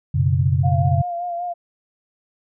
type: chord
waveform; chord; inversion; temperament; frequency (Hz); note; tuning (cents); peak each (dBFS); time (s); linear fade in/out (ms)
sine; F# suspended fourth; none; equal; 92.5 / 123.47 / 138.59; F#2 / B2 / C#3; 0 / 0 / 0; -19 / -21 / -18; 0.14-1.02; 10
type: tone with vibrato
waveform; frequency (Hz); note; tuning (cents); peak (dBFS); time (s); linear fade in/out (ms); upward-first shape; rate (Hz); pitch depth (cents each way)
sine; 698.5; F5; 0; -23; 0.63-1.54; 20; sine; 5.2; 36
effects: none